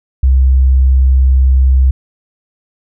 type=tone; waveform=sine; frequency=65.41 Hz; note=C2; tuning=in tune; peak=-5 dBFS; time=0.23-1.91 s; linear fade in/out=5 ms; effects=none